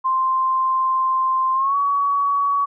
sine tone with pitch glide, 1046.5 to 1128.1 Hz, C6 to C#6, 0 to +30 cents, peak -16 dBFS, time 0.04-2.66 s, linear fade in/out 20 ms, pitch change +130 cents, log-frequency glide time 1.54-1.76 s, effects none

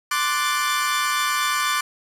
sawtooth chord, D dominant seventh, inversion third, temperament equal, 1046.5 / 1174.7 / 1480 / 1760 Hz, C6 / D6 / F#6 / A6, 0 / 0 / 0 / 0 cents, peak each -24 / -19 / -24 / -24 dBFS, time 0.11-1.81 s, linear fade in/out 5 ms, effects resampled to 32000 Hz + 7-bit

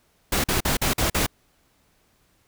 pink noise bursts, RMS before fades -22 dBFS, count 6, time 0.32-1.265 s, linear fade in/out 5 ms, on 120 ms, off 45 ms, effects pink hiss -64 dBFS RMS until 2.47 s

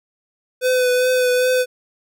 square tone with vibrato, 503 Hz, B4, 32 cents sharp, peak -15 dBFS, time 0.61-1.66 s, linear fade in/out 50 ms, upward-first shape triangle, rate 2.5 Hz, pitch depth 25 cents each way, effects none

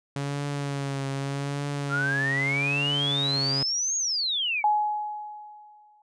sawtooth tone with vibrato, 140 Hz, C#3, 18 cents sharp, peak -24 dBFS, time 0.16-3.63 s, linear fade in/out 2 ms, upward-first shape triangle, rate 0.82 Hz, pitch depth 46 cents each way
sine exponential two-way sweep, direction up then down, 1352 to 6690 to 2188 Hz, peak -24 dBFS, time 1.89-4.64 s, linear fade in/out 50 ms, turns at 3.97 s
sine tone with exponential decay, 842 Hz, G#5, 24 cents sharp, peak -17 dBFS, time 4.64-6.02 s, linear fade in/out 2 ms, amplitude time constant 300 ms
effects resampled to 22050 Hz

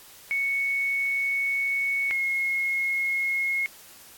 sine tone pair in turn, 2217 / 2163 Hz, C#7 / C#7, 0 / -43 cents, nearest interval unison, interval 43 cents, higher first, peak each -23 dBFS, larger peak neither, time 0.31-2.11 / 2.11-3.66 s, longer first, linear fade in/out 0 ms, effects white hiss -49 dBFS RMS until 4.17 s + AAC 64 kbps

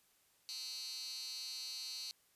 15% pulse tone with high-pass filter, 257.6 Hz, C4, 27 cents flat, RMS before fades -45 dBFS, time 0.49-2.11 s, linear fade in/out 0 ms, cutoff 4400 Hz, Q 5, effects white hiss -72 dBFS RMS until 2.35 s + resampled to 32000 Hz

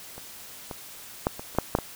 clicks, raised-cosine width 1 ms, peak -26 / -20 / -8 / -22 / -28 / -6 / -6 / -14 dBFS, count 8, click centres 0.18 / 0.712 / 1.269 / 1.395 / 1.55 / 1.586 / 1.751 / 1.787 s, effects white hiss -44 dBFS RMS until 1.95 s

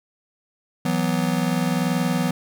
square chord, E suspended second, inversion none, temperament just, 164.81 / 185.42 / 247.2 Hz, E3 / F#3 / B3, 0 / +4 / +2 cents, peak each -25 dBFS, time 0.85-2.31 s, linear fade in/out 5 ms, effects none

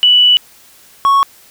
sine / triangle tone pair in turn, 2960 / 1106.7 Hz, F#7 / C#6, 0 / -3 cents, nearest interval octave + perfect fourth, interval 1703 cents, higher first, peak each -5 dBFS, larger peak neither, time 0.03-0.37 / 1.05-1.23 s, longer first, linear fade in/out 0 ms, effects white hiss -44 dBFS RMS until 1.5 s

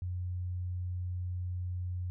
sine tone, 90 Hz, F#2, 47 cents flat, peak -33 dBFS, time 0.02-2.1 s, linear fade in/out 0 ms, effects none

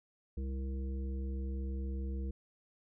harmonic tone with a mistuned harmonic, 66.6 Hz, C2, 31 cents sharp, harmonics 1 / 3 / 5 / 7, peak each -35 / -45 / -49 / -52 dBFS, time 0.37-2.31 s, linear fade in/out 5 ms, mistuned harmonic 5, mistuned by -19 cents, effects none

